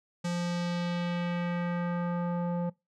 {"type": "tone with low-pass filter sweep", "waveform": "square", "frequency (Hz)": 174.3, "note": "F3", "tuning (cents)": -3, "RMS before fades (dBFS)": -31, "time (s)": [0.24, 2.7], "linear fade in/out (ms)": 10, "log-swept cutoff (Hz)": [7300, 740], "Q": 1.4, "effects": ["noise-tail reverb RT60 0.2 s tail -22 dB re dry"]}